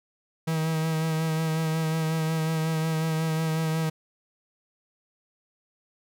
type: tone with vibrato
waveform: 45% pulse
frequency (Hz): 159.8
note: D#3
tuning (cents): +47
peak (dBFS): -24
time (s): 0.47-3.9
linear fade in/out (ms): 10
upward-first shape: sine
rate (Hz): 5.5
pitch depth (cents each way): 25
effects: none